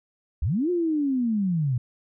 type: linear two-way sweep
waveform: sine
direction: up then down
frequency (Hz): 53.1 to 362 to 116.2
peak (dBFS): -21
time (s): 0.42-1.78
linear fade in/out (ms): 5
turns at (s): 0.7
effects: none